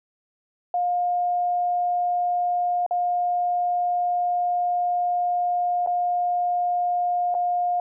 sine tone with dropouts, 710 Hz, F5, 28 cents sharp, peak -20 dBFS, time 0.74-7.8 s, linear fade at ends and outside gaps 2 ms, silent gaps 2.864-2.909 / 5.863-5.872 / 7.343-7.349 s, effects none

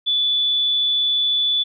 sine tone, 3466 Hz, A7, 27 cents flat, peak -16 dBFS, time 0.06-1.64 s, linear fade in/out 20 ms, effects none

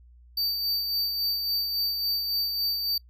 square tone with tremolo, 4616 Hz, D8, 31 cents flat, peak -24 dBFS, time 0.37-2.98 s, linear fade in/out 5 ms, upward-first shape sine, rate 3.6 Hz, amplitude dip 40%, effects noise-tail reverb RT60 0.1 s tail -25 dB re dry + added 60 Hz sine -50 dBFS peak until 3.09 s

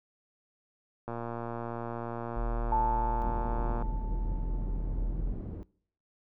click train, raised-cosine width 1 ms, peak -23 dBFS, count 322, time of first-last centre 1.08-3.824 s, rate 117 Hz
sine tone, 41.2 Hz, E1, in tune, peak -29 dBFS, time 2.36-5.34 s, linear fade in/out 10 ms
sine tone with exponential decay, 880 Hz, A5, in tune, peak -24 dBFS, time 2.72-5.16 s, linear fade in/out 1 ms, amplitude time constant 530 ms
pink low-pass noise, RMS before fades -39 dBFS, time 3.22-5.63 s, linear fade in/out 0 ms, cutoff 310 Hz, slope 12 dB/octave
effects noise-tail reverb RT60 0.6 s tail -23 dB re dry

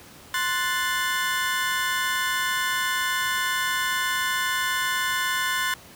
30% pulse chord, F# diminished, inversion second, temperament equal, 1046.5 / 1480 / 1760 Hz, C6 / F#6 / A6, 0 / 0 / 0 cents, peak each -25 dBFS, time 0.34-5.74 s, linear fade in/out 2 ms, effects pink hiss -47 dBFS RMS until 5.95 s + high-pass 60 Hz 12 dB/octave

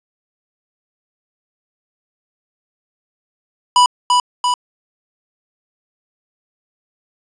square tone with echo, 986 Hz, B5, 3 cents flat, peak -8 dBFS, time 3.76-3.86 s, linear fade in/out 2 ms, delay 340 ms, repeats 2, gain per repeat -3 dB, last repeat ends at 4.54 s, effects resampled to 22050 Hz + 7-bit

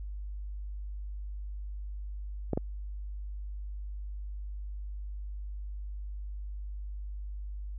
clicks, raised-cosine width 2 ms, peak -15 dBFS, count 2, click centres 2.533 / 2.575 s, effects added 50 Hz sine -36 dBFS peak until 7.78 s

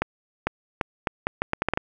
accelerating click train, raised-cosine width 0.5 ms, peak -7 dBFS, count 11, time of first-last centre 0.02-1.774 s, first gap 450 ms, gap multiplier 0.76, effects none

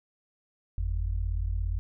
sine tone pair together, 47.48 / 84.7 Hz, F#1 / E2, +45 / +48 cents, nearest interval minor seventh, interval 1003 cents, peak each -28 / -31 dBFS, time 0.78-1.79 s, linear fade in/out 0 ms, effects none

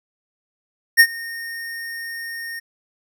square tone with ADSR envelope, 1842 Hz, A#6, 21 cents flat, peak -6 dBFS, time 0.97-2.6 s, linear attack 30 ms, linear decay 63 ms, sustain -23 dB, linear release 15 ms, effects none

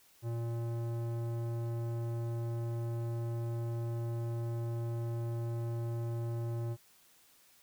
square tone with low-pass filter, 116.54 Hz, A#2, in tune, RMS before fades -36 dBFS, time 0.22-6.77 s, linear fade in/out 50 ms, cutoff 760 Hz, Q 0.65, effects white hiss -64 dBFS RMS until 7.62 s

